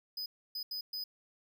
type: tone bursts at uneven times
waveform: square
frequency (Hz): 4999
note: D#8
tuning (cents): +7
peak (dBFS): -37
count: 4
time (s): 0.17-0.26 / 0.55-0.63 / 0.71-0.81 / 0.93-1.04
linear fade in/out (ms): 5
effects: none